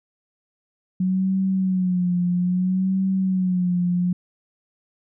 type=tone with vibrato; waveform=sine; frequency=183.8 Hz; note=F#3; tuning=11 cents flat; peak=-18 dBFS; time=1-4.13 s; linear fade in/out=5 ms; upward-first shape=sine; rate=0.61 Hz; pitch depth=66 cents each way; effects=none